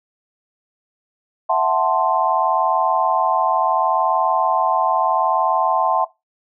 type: chord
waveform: sine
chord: F# half-diminished seventh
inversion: third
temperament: equal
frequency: 659.3 / 740 / 880 / 1046.5 Hz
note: E5 / F#5 / A5 / C6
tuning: 0 / 0 / 0 / 0 cents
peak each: -20 dBFS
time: 1.49-6.05 s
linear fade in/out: 10 ms
effects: noise-tail reverb RT60 0.2 s tail -19 dB re dry